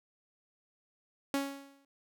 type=tone with exponential decay; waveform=sawtooth; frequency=277.2 Hz; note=C#4; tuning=in tune; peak=-24 dBFS; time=1.34-1.85 s; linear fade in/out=1 ms; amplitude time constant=110 ms; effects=none